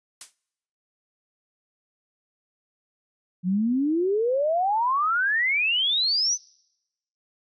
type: noise with exponential decay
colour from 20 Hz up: blue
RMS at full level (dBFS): -31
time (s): 0.21-0.35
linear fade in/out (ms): 2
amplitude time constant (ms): 29
type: exponential sweep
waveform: sine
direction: up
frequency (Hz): 173.9 to 6210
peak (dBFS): -20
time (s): 3.43-6.38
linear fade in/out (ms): 50
effects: noise-tail reverb RT60 0.9 s tail -26 dB re dry + resampled to 22050 Hz